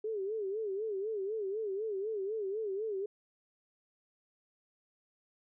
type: tone with vibrato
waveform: sine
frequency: 412.5 Hz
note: G#4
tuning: 12 cents flat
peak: -33 dBFS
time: 0.04-3.06 s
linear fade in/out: 5 ms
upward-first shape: sine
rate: 4 Hz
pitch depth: 140 cents each way
effects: none